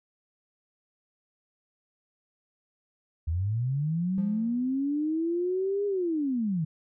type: linear two-way sweep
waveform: sine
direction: up then down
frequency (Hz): 75.9 to 410.9 to 149.6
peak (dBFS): -25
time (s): 3.27-6.65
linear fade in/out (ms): 10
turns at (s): 5.86
type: tone with exponential decay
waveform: triangle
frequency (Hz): 174.61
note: F3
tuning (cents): 0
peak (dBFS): -28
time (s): 4.18-5.01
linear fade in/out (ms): 0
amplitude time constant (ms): 180
effects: none